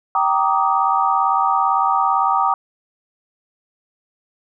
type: chord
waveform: sine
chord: Eb major seventh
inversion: first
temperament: just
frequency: 777.8 / 933.4 / 1166.7 / 1244.5 Hz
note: G5 / Bb5 / D6 / Eb6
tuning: -14 / +2 / -12 / 0 cents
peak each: -19 / -20 / -20 / -20 dBFS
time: 0.15-2.54 s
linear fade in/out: 2 ms
effects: none